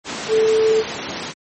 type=tone in noise; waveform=sine; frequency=440 Hz; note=A4; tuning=in tune; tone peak=-12 dBFS; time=0.28-0.84 s; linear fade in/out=50 ms; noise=pink; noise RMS=-26 dBFS; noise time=0.04-1.34 s; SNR=+11 dB; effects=high-pass 200 Hz 12 dB/octave + MP3 32 kbps